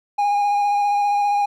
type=tone with vibrato; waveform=triangle; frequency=817 Hz; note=G#5; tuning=29 cents flat; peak=-14 dBFS; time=0.18-1.46 s; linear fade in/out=10 ms; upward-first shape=square; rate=15 Hz; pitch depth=13 cents each way; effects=none